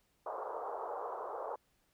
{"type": "band-pass noise", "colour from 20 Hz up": "pink", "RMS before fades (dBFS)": -41, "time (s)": [0.26, 1.56], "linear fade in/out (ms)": 5, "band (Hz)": [430, 1200], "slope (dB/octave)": 48, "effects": ["pink hiss -75 dBFS RMS until 1.93 s"]}